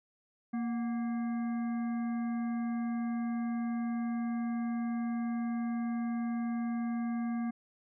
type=harmonic tone with a mistuned harmonic; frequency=232.9 Hz; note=A#3; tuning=1 cent flat; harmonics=1 / 3 / 5 / 7 / 9; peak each=-31 / -45 / -50 / -53 / -55 dBFS; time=0.53-7.51 s; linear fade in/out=10 ms; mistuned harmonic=3; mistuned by=+84 cents; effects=none